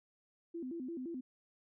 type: tone with vibrato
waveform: sine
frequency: 293.7 Hz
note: D4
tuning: in tune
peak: -39 dBFS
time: 0.54-1.21 s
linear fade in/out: 10 ms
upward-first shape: square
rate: 5.8 Hz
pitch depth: 240 cents each way
effects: none